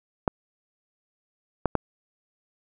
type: clicks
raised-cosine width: 1 ms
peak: -7 dBFS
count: 3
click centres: 0.278 / 1.657 / 1.753 s
effects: none